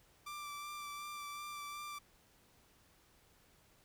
sawtooth tone with vibrato, 1174.7 Hz, D6, in tune, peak -40 dBFS, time 0.26-1.99 s, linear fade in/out 10 ms, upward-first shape sine, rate 2.7 Hz, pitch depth 16 cents each way, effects pink hiss -68 dBFS RMS until 3.84 s

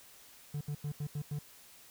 triangle tone bursts at uneven times, 146.83 Hz, D3, in tune, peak -32 dBFS, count 6, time 0.54-0.61 / 0.68-0.75 / 0.84-0.92 / 1-1.07 / 1.15-1.22 / 1.31-1.39 s, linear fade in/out 5 ms, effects white hiss -57 dBFS RMS until 1.9 s

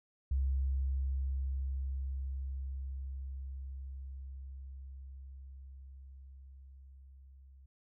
sine tone with level ramp, 66.9 Hz, C2, 39 cents sharp, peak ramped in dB -28 to -54 dBFS, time 0.31-7.66 s, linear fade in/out 5 ms, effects none

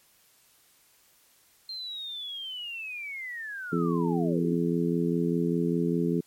sine linear sweep, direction down, 4186 to 245.3 Hz, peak -34 dBFS, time 1.69-4.55 s, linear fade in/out 2 ms
harmonic tone, 85 Hz, F2, 46 cents flat, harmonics 2 / 3 / 4 / 5, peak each -27 / -29 / -30 / -31 dBFS, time 3.72-6.21 s, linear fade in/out 10 ms
effects white hiss -62 dBFS RMS until 6.26 s + MP3 64 kbps

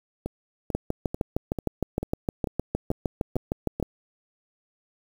two click trains, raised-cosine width 2 ms, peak -11 / -16 dBFS, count 21 / 9, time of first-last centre 0.75-3.827 / 0.26-3.8 s, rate 6.5 / 2.26 Hz, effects 7-bit

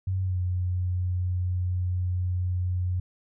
sine tone with pitch glide, 94.1 to 90.42 Hz, F#2 to F#2, +30 to -39 cents, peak -24 dBFS, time 0.07-3 s, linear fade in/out 5 ms, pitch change -69 cents, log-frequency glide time 0.23-0.38 s, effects none

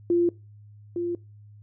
sine tone pair in turn, 345.8 / 347.1 Hz, F4 / F4, -17 / -11 cents, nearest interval unison, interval 6 cents, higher second, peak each -18 / -25 dBFS, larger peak first, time 0.1-0.29 / 0.96-1.15 s, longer neither, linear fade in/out 2 ms, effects noise-tail reverb RT60 0.3 s tail -23 dB re dry + added 104 Hz sine -46 dBFS peak until 1.62 s

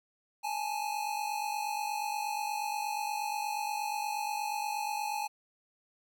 square tone pair together, 830 / 878.4 Hz, G#5 / A5, -1 / -3 cents, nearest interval minor second, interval 98 cents, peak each -35 / -37 dBFS, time 0.43-5.28 s, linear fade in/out 20 ms, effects 12-bit

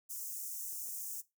white high-pass noise, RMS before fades -42 dBFS, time 0.09-1.22 s, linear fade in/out 20 ms, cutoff 6000 Hz, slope 48 dB/octave, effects noise-tail reverb RT60 0.2 s tail -18 dB re dry

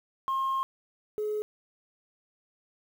sine tone pair in turn, 1069 / 424.2 Hz, C6 / G#4, +37 / +37 cents, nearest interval octave + major third, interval 1600 cents, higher first, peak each -24 / -27 dBFS, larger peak first, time 0.28-0.63 / 1.18-1.42 s, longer first, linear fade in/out 0 ms, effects tanh soft clip ceiling -24 dBFS + 9-bit

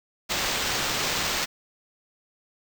white noise with sample-and-hold, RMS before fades -27 dBFS, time 0.29-1.46 s, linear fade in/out 20 ms, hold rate 11025 Hz, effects none

